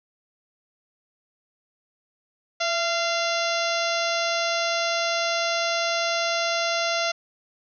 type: harmonic tone with a mistuned harmonic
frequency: 690 Hz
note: F5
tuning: 21 cents flat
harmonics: 1 / 2 / 3 / 4 / 5 / 6 / 7 / 8 / 9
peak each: -26 / -29 / -31 / -32 / -33 / -34 / -34 / -35 / -36 dBFS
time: 2.6-7.12 s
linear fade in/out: 10 ms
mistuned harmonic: 1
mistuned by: -48 cents
effects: none